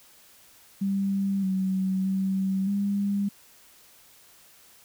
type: tone with pitch steps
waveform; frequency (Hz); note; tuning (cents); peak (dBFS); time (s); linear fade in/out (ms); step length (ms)
sine; 196.4 / 189.4 / 191.7 / 200.7; G3 / F#3 / G3 / G3; +4 / +41 / -38 / +41; -23; 0.81-3.29; 10; 620
effects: white hiss -55 dBFS RMS until 4.84 s